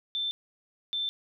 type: tone pair in turn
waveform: sine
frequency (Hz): 3549 / 3549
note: A7 / A7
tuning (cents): +14 / +14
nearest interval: unison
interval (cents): 0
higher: neither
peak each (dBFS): -28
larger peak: neither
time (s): 0.15-0.31 / 0.93-1.09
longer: neither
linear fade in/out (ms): 0
effects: none